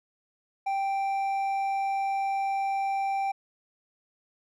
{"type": "tone with hard clipping", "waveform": "sine", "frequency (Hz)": 784, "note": "G5", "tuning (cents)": 0, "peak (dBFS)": -27, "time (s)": [0.66, 3.32], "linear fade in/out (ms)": 10, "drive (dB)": 5, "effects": []}